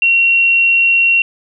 sine tone, 2738 Hz, F7, 35 cents flat, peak -8 dBFS, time 0.02-1.22 s, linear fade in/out 2 ms, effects none

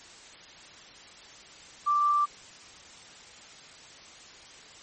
sine tone, 1174.7 Hz, D6, in tune, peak -21 dBFS, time 1.86-2.26 s, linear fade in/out 20 ms, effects white hiss -49 dBFS RMS until 4.82 s + MP3 32 kbps

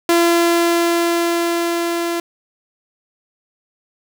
sawtooth tone with level ramp, 340.6 Hz, F4, 43 cents flat, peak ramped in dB -7 to -15 dBFS, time 0.09-2.2 s, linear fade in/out 2 ms, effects none

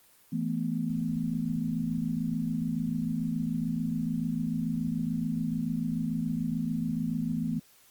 sine chord, E suspended fourth, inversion none, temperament equal, 164.81 / 220 / 246.9 Hz, E3 / A3 / B3, 0 / 0 / 0 cents, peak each -32 dBFS, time 0.32-7.6 s, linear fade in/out 10 ms, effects white hiss -60 dBFS RMS until 7.9 s + Opus 24 kbps

